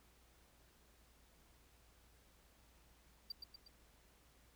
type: tone with echo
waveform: triangle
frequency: 4699 Hz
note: D8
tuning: in tune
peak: -40 dBFS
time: 3.3-3.32 s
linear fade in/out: 5 ms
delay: 120 ms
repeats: 3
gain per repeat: -5 dB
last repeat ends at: 3.68 s
effects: added 58 Hz sine -70 dBFS peak until 4.55 s + pink hiss -70 dBFS RMS until 4.55 s